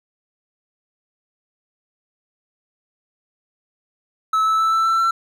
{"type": "tone with pitch steps", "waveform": "triangle", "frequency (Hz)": [1300, 1309, 1318.1, 1327.3, 1336.5, 1345.8], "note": ["E6", "E6", "E6", "E6", "E6", "E6"], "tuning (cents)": [-24, -13, -1, 12, 23, 35], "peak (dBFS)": -13, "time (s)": [4.33, 5.11], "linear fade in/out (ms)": 5, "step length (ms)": 130, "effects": []}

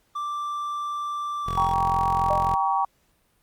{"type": "tone with pitch glide", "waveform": "triangle", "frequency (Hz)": [1175, 1123.9], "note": ["D6", "C#6"], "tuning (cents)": [1, 24], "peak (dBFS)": -25, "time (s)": [0.15, 1.74], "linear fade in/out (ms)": 10, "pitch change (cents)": -77, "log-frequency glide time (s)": [1.42, 1.63]}
{"type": "tone", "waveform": "15% pulse", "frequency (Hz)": 43.68, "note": "F1", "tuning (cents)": 1, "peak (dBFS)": -23, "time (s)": [1.46, 2.56], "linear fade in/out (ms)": 20}
{"type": "chord", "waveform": "sine", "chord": "G diminished", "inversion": "none", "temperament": "just", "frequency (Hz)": [784, 940.8, 1128.9], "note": ["G5", "Bb5", "Db6"], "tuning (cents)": [0, 16, 31], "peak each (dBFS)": [-24, -25, -25], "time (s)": [1.57, 2.85], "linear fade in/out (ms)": 5}
{"type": "tone with exponential decay", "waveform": "sine", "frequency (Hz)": 607, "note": "D#5", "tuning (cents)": -43, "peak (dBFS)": -21, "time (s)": [2.3, 2.6], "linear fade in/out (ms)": 5, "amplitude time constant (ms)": 65}
{"effects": ["pink hiss -66 dBFS RMS until 3.42 s", "Opus 48 kbps"]}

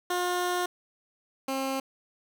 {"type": "tone pair in turn", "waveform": "15% pulse", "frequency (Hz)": [357.3, 267.7], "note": ["F4", "C4"], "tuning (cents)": [40, 40], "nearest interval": "perfect fourth", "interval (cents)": 500, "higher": "first", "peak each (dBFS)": [-20, -22], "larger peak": "first", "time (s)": [[0.1, 0.66], [1.48, 1.8]], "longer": "first", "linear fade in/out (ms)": 5, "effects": []}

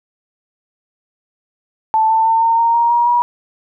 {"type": "tone with pitch steps", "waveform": "sine", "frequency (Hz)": [880, 891.3, 902.7, 914.2, 925.9, 937.7, 949.7, 961.9], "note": ["A5", "A5", "A5", "A#5", "A#5", "A#5", "A#5", "B5"], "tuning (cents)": [0, 22, 44, -34, -12, 10, 32, -46], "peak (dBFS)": -10, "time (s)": [1.94, 3.22], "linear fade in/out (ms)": 0, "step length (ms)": 160, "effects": []}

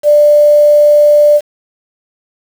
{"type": "tone with quantisation", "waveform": "sine", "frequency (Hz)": 591, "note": "D5", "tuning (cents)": 11, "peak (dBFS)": -3, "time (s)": [0.03, 1.41], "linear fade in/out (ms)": 50, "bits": 5, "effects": []}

